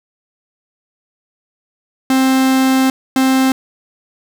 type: tone bursts at uneven times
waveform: 45% pulse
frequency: 263.2 Hz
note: C4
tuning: 10 cents sharp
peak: -10 dBFS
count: 2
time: 2.1-2.9 / 3.16-3.52 s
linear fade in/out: 2 ms
effects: none